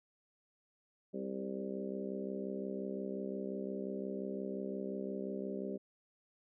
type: harmonic tone with a mistuned harmonic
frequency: 65.7 Hz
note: C2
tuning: 8 cents sharp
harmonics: 3 / 4 / 5 / 6 / 7 / 8 / 9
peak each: -42 / -45 / -50 / -42 / -51 / -48 / -48 dBFS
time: 1.13-5.78 s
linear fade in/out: 20 ms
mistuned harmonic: 8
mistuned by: -17 cents
effects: none